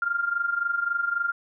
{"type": "tone with amplitude modulation", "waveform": "sine", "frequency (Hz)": 1396.9, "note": "F6", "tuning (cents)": 0, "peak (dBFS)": -20, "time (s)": [0.02, 1.32], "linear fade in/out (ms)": 2, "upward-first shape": "sine", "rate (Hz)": 23.7, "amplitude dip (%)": 75, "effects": []}